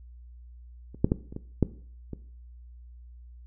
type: clicks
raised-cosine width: 3 ms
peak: -30 / -7 / -9 / -28 / -21 / -7 / -22 dBFS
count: 7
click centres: 0.946 / 1.045 / 1.119 / 1.325 / 1.364 / 1.627 / 2.133 s
effects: noise-tail reverb RT60 0.5 s tail -17 dB re dry + added 60 Hz sine -45 dBFS peak until 3.46 s